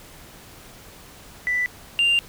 sine tone pair in turn, 1980 / 2789 Hz, B6 / F7, +4 / -3 cents, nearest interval tritone, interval 593 cents, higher second, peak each -19 / -14 dBFS, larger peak second, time 1.47-1.66 / 1.99-2.19 s, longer second, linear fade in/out 0 ms, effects tanh soft clip ceiling -14 dBFS + pink hiss -45 dBFS RMS until 2.28 s

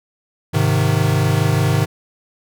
square chord, Ab major, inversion none, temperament equal, 103.83 / 130.81 / 155.56 Hz, Ab2 / C3 / Eb3, 0 / 0 / 0 cents, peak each -19 dBFS, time 0.53-1.86 s, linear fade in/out 20 ms, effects none

